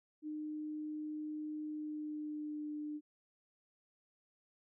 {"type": "tone with pitch glide", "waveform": "sine", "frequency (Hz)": [304.7, 299.6], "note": ["D#4", "D4"], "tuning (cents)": [-36, 35], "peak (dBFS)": -39, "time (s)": [0.22, 3.01], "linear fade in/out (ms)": 50, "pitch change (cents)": -29, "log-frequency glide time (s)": [1.63, 2.73], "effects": []}